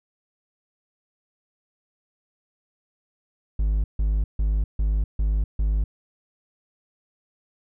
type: tone bursts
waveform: triangle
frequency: 51.8 Hz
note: G#1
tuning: 4 cents flat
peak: -17 dBFS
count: 6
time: 3.59-5.84 s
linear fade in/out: 5 ms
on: 250 ms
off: 150 ms
effects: none